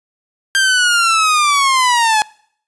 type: linear sweep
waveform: sawtooth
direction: down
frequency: 1590 to 840 Hz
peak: -7 dBFS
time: 0.55-2.22 s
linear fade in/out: 0 ms
effects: noise-tail reverb RT60 0.6 s tail -24 dB re dry + resampled to 24000 Hz